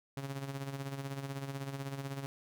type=tone with tremolo; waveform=sawtooth; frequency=137.6 Hz; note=C#3; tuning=12 cents flat; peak=-32 dBFS; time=0.17-2.26 s; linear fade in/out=0 ms; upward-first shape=sine; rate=16 Hz; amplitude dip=60%; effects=none